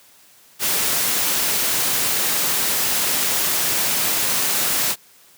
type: noise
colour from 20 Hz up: white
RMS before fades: -20 dBFS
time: 0.59-4.96 s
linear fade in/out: 50 ms
effects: white hiss -51 dBFS RMS until 5.37 s + high-pass 100 Hz 12 dB/octave